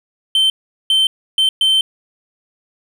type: tone bursts at uneven times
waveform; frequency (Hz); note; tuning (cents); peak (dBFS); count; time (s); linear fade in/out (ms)
triangle; 3100; G7; -20; -9; 4; 0.35-0.5 / 0.9-1.07 / 1.38-1.49 / 1.61-1.81; 2
effects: none